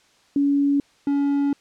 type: tone pair in turn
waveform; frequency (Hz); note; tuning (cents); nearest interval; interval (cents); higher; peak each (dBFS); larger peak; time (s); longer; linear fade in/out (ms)
sine / triangle; 282.6 / 282.6; C#4 / C#4; +34 / +34; unison; 0; neither; -16; neither; 0.36-0.8 / 1.07-1.53; second; 2
effects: white hiss -58 dBFS RMS until 1.6 s + low-pass 6000 Hz 12 dB/octave